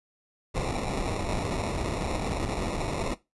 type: noise with sample-and-hold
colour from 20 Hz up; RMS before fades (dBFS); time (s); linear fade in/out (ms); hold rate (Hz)
pink; -30; 0.54-3.15; 20; 1575
effects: noise-tail reverb RT60 0.2 s tail -17 dB re dry + resampled to 24000 Hz